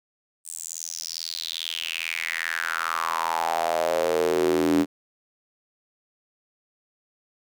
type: tone with high-pass filter sweep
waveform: square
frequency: 41.2 Hz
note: E1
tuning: in tune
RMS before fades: -26 dBFS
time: 0.44-4.86 s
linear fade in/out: 50 ms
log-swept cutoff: 8700 to 270 Hz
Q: 5.6
effects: none